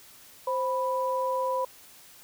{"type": "tone pair together", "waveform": "sine", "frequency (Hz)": [523.3, 987.8], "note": ["C5", "B5"], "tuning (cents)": [0, 0], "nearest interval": "major seventh", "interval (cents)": 1100, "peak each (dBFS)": -28, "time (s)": [0.47, 1.65], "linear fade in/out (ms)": 5, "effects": ["white hiss -52 dBFS RMS until 2.23 s"]}